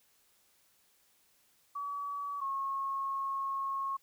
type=tone pair in turn; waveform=sine; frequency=1139 / 1089.8 Hz; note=C#6 / C#6; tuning=+47 / -30 cents; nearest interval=minor second; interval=77 cents; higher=first; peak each=-35 / -32 dBFS; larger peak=second; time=1.75-2.41 / 2.41-3.97 s; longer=second; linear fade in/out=10 ms; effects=white hiss -69 dBFS RMS until 4.02 s